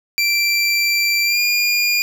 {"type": "tone with pitch glide", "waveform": "25% pulse", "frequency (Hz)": [2351, 2418], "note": ["D7", "D7"], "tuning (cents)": [1, 50], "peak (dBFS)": -11, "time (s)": [0.18, 2.02], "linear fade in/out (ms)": 0, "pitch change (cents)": 49, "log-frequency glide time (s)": [1.24, 1.41], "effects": []}